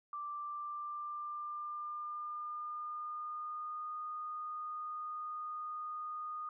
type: tone with pitch glide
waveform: sine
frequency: 1174.7 to 1230.3 Hz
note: D6 to D#6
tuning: 0 to -20 cents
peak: -39 dBFS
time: 0.13-6.49 s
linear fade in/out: 2 ms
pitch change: +80 cents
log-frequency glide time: 0.27-3.94 s
effects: none